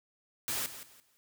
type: noise with echo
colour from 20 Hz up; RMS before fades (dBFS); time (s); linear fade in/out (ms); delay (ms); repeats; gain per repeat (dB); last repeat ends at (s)
white; -34; 0.48-0.66; 0; 170; 3; -12; 1.17
effects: none